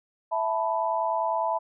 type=chord; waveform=sine; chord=E suspended fourth; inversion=none; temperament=just; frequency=659.3 / 879 / 988.9 Hz; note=E5 / A5 / B5; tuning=0 / -2 / +2 cents; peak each=-28 dBFS; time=0.31-1.59 s; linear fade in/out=20 ms; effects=none